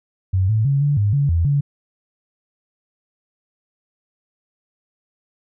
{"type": "tone with pitch steps", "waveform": "sine", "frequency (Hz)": [94.1, 109.4, 139.2, 144.5, 102.7, 141.7, 83.9, 142.4], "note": ["F#2", "A2", "C#3", "D3", "G#2", "C#3", "E2", "C#3"], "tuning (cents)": [30, -9, 8, -28, -19, 38, 31, 47], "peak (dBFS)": -14, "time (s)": [0.33, 1.61], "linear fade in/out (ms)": 10, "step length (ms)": 160, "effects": []}